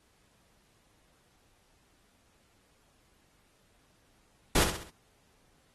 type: noise with echo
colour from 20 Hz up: pink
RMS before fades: -25 dBFS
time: 4.55-4.64 s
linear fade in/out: 5 ms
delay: 65 ms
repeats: 4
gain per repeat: -7 dB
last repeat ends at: 4.9 s
effects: pink hiss -68 dBFS RMS until 5.74 s + AAC 32 kbps